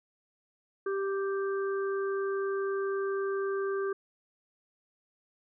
harmonic tone, 392 Hz, G4, in tune, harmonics 1 / 3 / 4, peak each -29 / -39 / -41 dBFS, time 0.86-3.93 s, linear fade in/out 5 ms, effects none

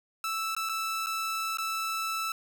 sawtooth tone with dropouts, 1318.5 Hz, E6, in tune, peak -26 dBFS, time 0.24-2.32 s, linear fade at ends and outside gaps 2 ms, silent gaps 0.55-0.565 / 0.69-0.694 / 1.062-1.068 / 1.572-1.584 s, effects none

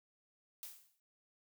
blue noise with exponential decay, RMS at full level -45 dBFS, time 0.63-1 s, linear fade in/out 0 ms, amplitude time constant 80 ms, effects none

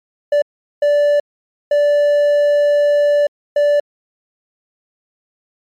triangle tone bursts at uneven times, 583 Hz, D5, 13 cents flat, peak -8 dBFS, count 4, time 0.32-0.42 / 0.82-1.2 / 1.71-3.27 / 3.56-3.8 s, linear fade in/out 5 ms, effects MP3 96 kbps

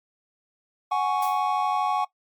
triangle chord, F# suspended second, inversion none, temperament just, 740 / 832.5 / 1110 Hz, F#5 / G#5 / C#6, 0 / +4 / +2 cents, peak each -24 dBFS, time 0.91-2.05 s, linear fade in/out 10 ms
blue noise with exponential decay, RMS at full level -33 dBFS, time 1.22-1.47 s, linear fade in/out 5 ms, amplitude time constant 53 ms
effects noise-tail reverb RT60 0.1 s tail -19 dB re dry + MP3 96 kbps

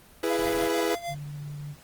40% pulse chord, E major, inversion none, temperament equal with one note detuned, 331.9 / 415.3 / 493.9 Hz, E4 / G#4 / B4, +12 / 0 / 0 cents, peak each -28 dBFS, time 0.23-0.95 s, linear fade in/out 5 ms
square tone with tremolo, 689 Hz, F5, 24 cents flat, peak -30 dBFS, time 0.29-1.15 s, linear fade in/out 10 ms, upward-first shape sine, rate 6.6 Hz, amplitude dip 75%
pink noise, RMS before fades -38 dBFS, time 0.38-0.68 s, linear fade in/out 10 ms
sine tone, 146 Hz, D3, 10 cents flat, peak -34 dBFS, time 1.07-1.76 s, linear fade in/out 50 ms
effects pink hiss -53 dBFS RMS until 1.83 s + Opus 24 kbps

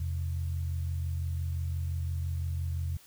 sine tone pair together, 84.3 / 130.13 Hz, E2 / C3, +39 / -9 cents, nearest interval minor sixth, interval 752 cents, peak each -30 / -38 dBFS, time 0-2.97 s, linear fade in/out 5 ms, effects white hiss -57 dBFS RMS until 3.06 s

